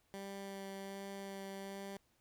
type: tone with vibrato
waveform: 15% pulse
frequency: 196 Hz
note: G3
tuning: in tune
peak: -38 dBFS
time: 0.14-1.97 s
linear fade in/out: 0 ms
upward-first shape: sine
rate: 1.3 Hz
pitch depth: 10 cents each way
effects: pink hiss -75 dBFS RMS until 2.2 s